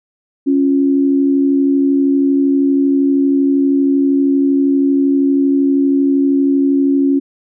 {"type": "tone pair together", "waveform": "sine", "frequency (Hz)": [276.5, 349.2], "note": ["C#4", "F4"], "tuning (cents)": [-4, 0], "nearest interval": "major third", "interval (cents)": 404, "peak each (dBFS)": [-10, -19], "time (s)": [0.46, 7.2], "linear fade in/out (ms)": 20, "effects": []}